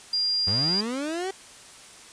sine tone, 4800 Hz, D8, 37 cents sharp, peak -22 dBFS, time 0.13-0.81 s, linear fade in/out 5 ms
30% pulse linear sweep, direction up, 87.2 to 392 Hz, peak -25 dBFS, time 0.47-1.31 s, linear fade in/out 5 ms
effects white hiss -47 dBFS RMS until 2.12 s + resampled to 22050 Hz

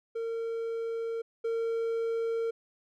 triangle tone pair in turn, 457.3 / 457.3 Hz, A#4 / A#4, -33 / -33 cents, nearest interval unison, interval 0 cents, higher neither, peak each -29 / -26 dBFS, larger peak second, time 0.15-1.22 / 1.44-2.51 s, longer neither, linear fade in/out 10 ms, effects none

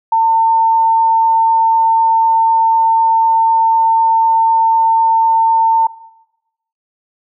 sine tone, 902 Hz, A5, 43 cents sharp, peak -8 dBFS, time 0.12-5.87 s, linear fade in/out 5 ms, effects noise-tail reverb RT60 0.9 s tail -18 dB re dry

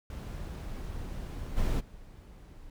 brown noise with level steps, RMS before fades -38 / -29 / -49 dBFS, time 0.1-2.7 s, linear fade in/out 2 ms, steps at 1.56 / 1.79 s, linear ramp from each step 20 ms, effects none

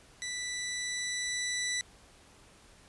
15% pulse tone with level ramp, 1975.5 Hz, B6, in tune, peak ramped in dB -29 to -24 dBFS, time 0.22-1.81 s, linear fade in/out 0 ms, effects pink hiss -58 dBFS RMS until 2.88 s + resampled to 24000 Hz

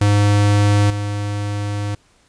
square tone with level steps, 102.7 Hz, G#2, 19 cents flat, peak -12 / -21 dBFS, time 0.01-1.95 s, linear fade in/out 5 ms, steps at 0.9 s, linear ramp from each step 2 ms, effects pink hiss -56 dBFS RMS until 2.28 s + resampled to 22050 Hz

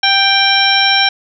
harmonic tone, 786 Hz, G5, 4 cents sharp, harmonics 1 / 2 / 3 / 4 / 5 / 7, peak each -16 / -16 / -16 / -16 / -16 / -16 dBFS, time 0.03-1.09 s, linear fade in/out 5 ms, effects none

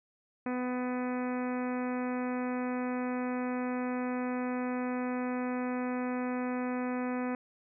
harmonic tone, 250 Hz, B3, 21 cents sharp, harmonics 1 / 2 / 3 / 4 / 5 / 6 / 7 / 8 / 9 / 10, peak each -32 / -38 / -42 / -44 / -46 / -48 / -49 / -50 / -51 / -52 dBFS, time 0.46-7.35 s, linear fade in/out 2 ms, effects none

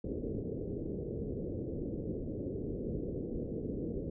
white low-pass noise, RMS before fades -38 dBFS, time 0.04-4.1 s, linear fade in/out 5 ms, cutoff 480 Hz, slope 48 dB/octave, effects none

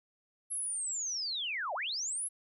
sine linear two-way sweep, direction down then up, 11190 to 554.4 to 11190 Hz, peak -33 dBFS, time 0.5-2.29 s, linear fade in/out 20 ms, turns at 1.74 s, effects none

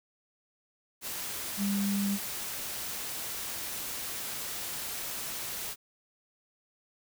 sine tone in noise, 200.2 Hz, G3, 37 cents sharp, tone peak -27 dBFS, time 1.57-2.19 s, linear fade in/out 50 ms, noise white, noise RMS -37 dBFS, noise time 1.01-5.76 s, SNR +7 dB, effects none

